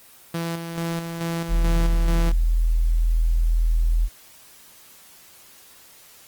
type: tone with tremolo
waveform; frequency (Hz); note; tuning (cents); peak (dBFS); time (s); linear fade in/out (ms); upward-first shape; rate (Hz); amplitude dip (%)
sawtooth; 167.3; E3; +26; -20; 0.34-2.32; 5; square; 2.3; 45
type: tone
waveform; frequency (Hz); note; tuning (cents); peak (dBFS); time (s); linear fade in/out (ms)
sine; 41; E1; -9; -16; 1.48-4.09; 50
effects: white hiss -49 dBFS RMS until 6.27 s + Opus 24 kbps